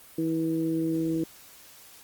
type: harmonic tone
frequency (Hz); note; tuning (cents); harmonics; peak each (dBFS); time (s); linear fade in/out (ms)
162.1; E3; -29; 1 / 2 / 3; -33 / -25 / -36; 0.18-1.24; 5
effects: white hiss -51 dBFS RMS until 2.03 s + Opus 32 kbps